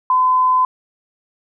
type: tone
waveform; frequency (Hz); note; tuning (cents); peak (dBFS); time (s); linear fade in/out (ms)
sine; 1018; C6; -48; -11; 0.1-0.65; 2
effects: none